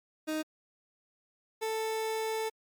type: tone pair in turn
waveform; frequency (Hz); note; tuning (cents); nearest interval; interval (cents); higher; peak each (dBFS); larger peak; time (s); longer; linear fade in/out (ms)
30% pulse; 311.1 / 441.6; D#4 / A4; 0 / +6; tritone; 606; second; -28; neither; 0.27-0.43 / 1.61-2.5; second; 20
effects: MP3 96 kbps